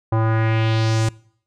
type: tone with low-pass filter sweep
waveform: square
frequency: 111.5 Hz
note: A2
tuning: 23 cents sharp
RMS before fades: -18 dBFS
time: 0.12-1.09 s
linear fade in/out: 5 ms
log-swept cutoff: 960 to 8200 Hz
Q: 2
effects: noise-tail reverb RT60 0.6 s tail -23 dB re dry